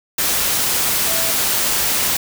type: tone in noise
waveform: sine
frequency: 659.3 Hz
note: E5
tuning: in tune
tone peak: -29 dBFS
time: 1.07-1.31 s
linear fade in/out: 5 ms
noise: white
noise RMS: -18 dBFS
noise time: 0.18-2.17 s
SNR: -14 dB
effects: none